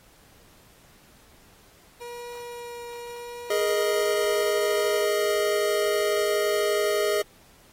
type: tone with vibrato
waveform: 30% pulse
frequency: 478.5 Hz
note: A#4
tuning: 45 cents sharp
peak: -33 dBFS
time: 2-5.06 s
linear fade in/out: 20 ms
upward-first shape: triangle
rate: 0.83 Hz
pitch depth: 9 cents each way
type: chord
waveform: square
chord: Ab suspended second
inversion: none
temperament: just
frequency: 415.3 / 467.2 / 623 Hz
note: Ab4 / Bb4 / Eb5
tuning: 0 / +4 / +2 cents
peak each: -25 / -31 / -27 dBFS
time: 3.5-7.22 s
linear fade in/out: 5 ms
effects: pink hiss -56 dBFS RMS until 7.72 s + AAC 48 kbps